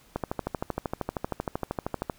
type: click train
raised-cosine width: 1 ms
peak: -14 dBFS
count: 26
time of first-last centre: 0.16-2.098 s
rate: 12.9 Hz
effects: pink hiss -58 dBFS RMS until 2.18 s

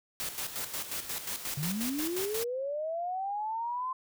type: noise with tremolo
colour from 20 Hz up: white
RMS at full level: -35 dBFS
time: 0.2-2.44 s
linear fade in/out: 0 ms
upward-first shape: square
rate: 5.6 Hz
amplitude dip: 60%
type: linear sweep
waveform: sine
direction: up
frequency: 135.8 to 1045 Hz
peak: -31 dBFS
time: 1.57-3.93 s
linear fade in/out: 5 ms
effects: none

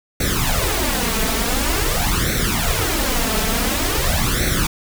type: noise with flanger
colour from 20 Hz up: pink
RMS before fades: -19 dBFS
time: 0.2-4.67 s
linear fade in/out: 5 ms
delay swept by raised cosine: 0.5 to 4.6 ms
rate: 0.47 Hz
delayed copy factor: +0.8
effects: none

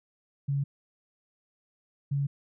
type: tone pair in turn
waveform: sine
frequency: 140 / 140.59 Hz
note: C#3 / C#3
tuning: +18 / +25 cents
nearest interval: unison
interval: 7 cents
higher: second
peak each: -25 dBFS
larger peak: neither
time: 0.48-0.64 / 2.11-2.27 s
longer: neither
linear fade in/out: 10 ms
effects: none

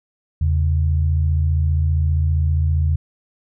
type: tone pair together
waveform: sine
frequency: 81.3 / 136.39 Hz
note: E2 / C#3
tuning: -23 / -28 cents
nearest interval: major sixth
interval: 895 cents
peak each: -15 / -23 dBFS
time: 0.41-2.96 s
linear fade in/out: 5 ms
effects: none

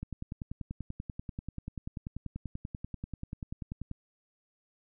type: click train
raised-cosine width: 5 ms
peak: -25 dBFS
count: 41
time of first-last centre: 0.03-3.913 s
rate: 10.3 Hz
effects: none

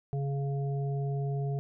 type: harmonic tone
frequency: 139.3 Hz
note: C#3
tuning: 9 cents sharp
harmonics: 1 / 3 / 5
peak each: -29 / -39 / -43 dBFS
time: 0.13-1.59 s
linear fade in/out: 0 ms
effects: none

